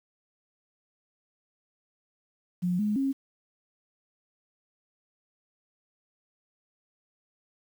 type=tone with pitch steps; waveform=sine; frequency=178.5 / 209.9 / 271.3 Hz; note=F3 / G#3 / C#4; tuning=+38 / +19 / -37 cents; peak=-24 dBFS; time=2.62-3.13 s; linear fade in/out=20 ms; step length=170 ms; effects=9-bit